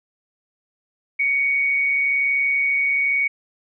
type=tone with amplitude modulation; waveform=sine; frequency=2237 Hz; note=C#7; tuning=15 cents sharp; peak=-15 dBFS; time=1.19-3.28 s; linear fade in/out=10 ms; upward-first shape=sine; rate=141 Hz; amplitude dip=40%; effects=none